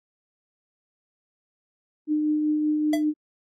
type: tone with tremolo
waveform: sine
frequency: 303.3 Hz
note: D#4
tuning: 44 cents flat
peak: -19 dBFS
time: 2.07-3.14 s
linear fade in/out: 50 ms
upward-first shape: triangle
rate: 5.2 Hz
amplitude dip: 30%
type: tone with exponential decay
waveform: square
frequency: 668 Hz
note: E5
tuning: 23 cents sharp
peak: -22 dBFS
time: 2.93-3.05 s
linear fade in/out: 5 ms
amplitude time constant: 24 ms
effects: AAC 48 kbps